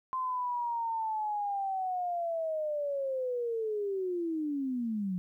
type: linear sweep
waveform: sine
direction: down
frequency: 1042 to 176.6 Hz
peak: -30 dBFS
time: 0.13-5.18 s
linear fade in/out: 0 ms
effects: 12-bit